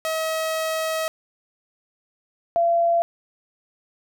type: tone pair in turn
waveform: sawtooth / sine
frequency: 639 / 681 Hz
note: D#5 / F5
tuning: +46 / -44 cents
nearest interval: minor second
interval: 110 cents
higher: second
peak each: -19 / -16 dBFS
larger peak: second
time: 0.05-1.08 / 2.56-3.02 s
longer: first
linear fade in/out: 0 ms
effects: none